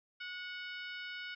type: harmonic tone with a mistuned harmonic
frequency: 740 Hz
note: F#5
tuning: in tune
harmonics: 2 / 3 / 4 / 5 / 6 / 7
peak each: -44 / -47 / -48 / -53 / -58 / -57 dBFS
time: 0.2-1.35 s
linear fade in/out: 10 ms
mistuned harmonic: 2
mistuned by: -26 cents
effects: none